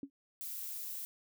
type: tone with exponential decay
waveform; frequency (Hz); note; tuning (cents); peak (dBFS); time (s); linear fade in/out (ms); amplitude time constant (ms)
sine; 277.2; C#4; 0; -35; 0.03-0.1; 2; 15
type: noise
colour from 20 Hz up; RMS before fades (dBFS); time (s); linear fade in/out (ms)
violet; -42; 0.41-1.05; 0
effects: none